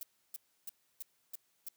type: noise bursts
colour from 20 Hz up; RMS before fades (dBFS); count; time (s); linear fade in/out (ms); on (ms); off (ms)
violet; -42; 6; 0.01-1.686; 2; 21; 310
effects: white hiss -75 dBFS RMS until 1.76 s + high-pass 80 Hz 12 dB/octave